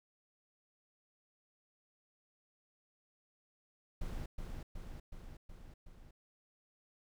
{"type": "noise with echo", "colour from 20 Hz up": "brown", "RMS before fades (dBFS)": -40, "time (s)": [4.01, 4.26], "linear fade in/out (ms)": 5, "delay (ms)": 370, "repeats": 5, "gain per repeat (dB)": -3, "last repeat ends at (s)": 6.11, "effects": []}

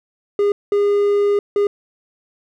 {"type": "tone bursts at uneven times", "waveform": "triangle", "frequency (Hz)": 407.4, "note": "G#4", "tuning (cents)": -33, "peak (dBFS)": -11, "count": 3, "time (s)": [[0.39, 0.52], [0.72, 1.39], [1.56, 1.67]], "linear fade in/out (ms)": 2, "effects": []}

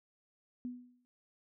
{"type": "tone with exponential decay", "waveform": "sine", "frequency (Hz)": 246.9, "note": "B3", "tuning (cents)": 0, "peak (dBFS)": -35, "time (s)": [0.65, 1.05], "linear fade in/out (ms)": 0, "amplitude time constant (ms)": 86, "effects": []}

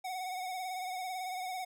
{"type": "tone with vibrato", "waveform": "square", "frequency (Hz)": 740, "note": "F#5", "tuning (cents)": 0, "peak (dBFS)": -37, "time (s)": [0.04, 1.65], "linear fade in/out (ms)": 10, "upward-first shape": "sine", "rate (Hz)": 18, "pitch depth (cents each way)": 44, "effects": []}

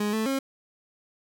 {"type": "tone with pitch steps", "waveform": "30% pulse", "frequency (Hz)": [208.3, 219.6, 270.2], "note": ["G#3", "A3", "C#4"], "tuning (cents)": [5, -3, -44], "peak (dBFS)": -22, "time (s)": [0, 0.39], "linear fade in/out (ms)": 5, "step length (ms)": 130, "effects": []}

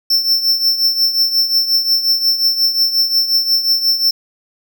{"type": "tone with tremolo", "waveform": "square", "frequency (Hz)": 5370, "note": "E8", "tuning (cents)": 31, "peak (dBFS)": -9, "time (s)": [0.1, 4.11], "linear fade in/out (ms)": 5, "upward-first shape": "triangle", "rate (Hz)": 5.6, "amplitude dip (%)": 75, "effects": []}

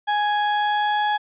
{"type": "tone with pitch glide", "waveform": "35% pulse", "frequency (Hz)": [832, 838.3], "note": ["G#5", "G#5"], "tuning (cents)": [3, 16], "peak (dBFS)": -17, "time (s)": [0.07, 1.18], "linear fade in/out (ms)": 20, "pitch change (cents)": 13, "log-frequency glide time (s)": [0.42, 1.05], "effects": ["resampled to 8000 Hz"]}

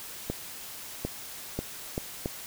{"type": "accelerating click train", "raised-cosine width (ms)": 2, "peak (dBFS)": -16, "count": 5, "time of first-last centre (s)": [0.3, 2.259], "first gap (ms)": 750, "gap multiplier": 0.72, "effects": ["white hiss -42 dBFS RMS until 2.46 s"]}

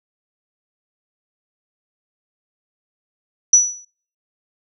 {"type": "tone with exponential decay", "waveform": "sine", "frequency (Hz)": 5910, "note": "F#8", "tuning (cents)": -3, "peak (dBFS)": -4, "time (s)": [3.53, 3.85], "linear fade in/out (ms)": 5, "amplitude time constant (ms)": 69, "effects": ["noise-tail reverb RT60 0.5 s tail -24 dB re dry"]}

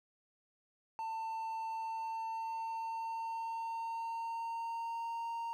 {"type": "tone with pitch glide", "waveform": "triangle", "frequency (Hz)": [895, 925], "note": ["A5", "A#5"], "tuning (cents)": [29, -14], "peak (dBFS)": -35, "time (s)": [0.99, 5.53], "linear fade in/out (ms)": 0, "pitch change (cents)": 57, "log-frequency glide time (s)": [1.67, 5.3], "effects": ["12-bit"]}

